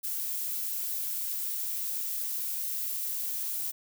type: noise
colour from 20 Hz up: violet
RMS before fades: -33 dBFS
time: 0.03-3.72 s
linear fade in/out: 20 ms
effects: none